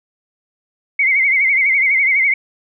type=tone with vibrato; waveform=sine; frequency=2159 Hz; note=C#7; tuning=46 cents flat; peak=-11 dBFS; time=0.99-2.34 s; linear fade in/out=5 ms; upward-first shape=sine; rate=12 Hz; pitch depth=91 cents each way; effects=none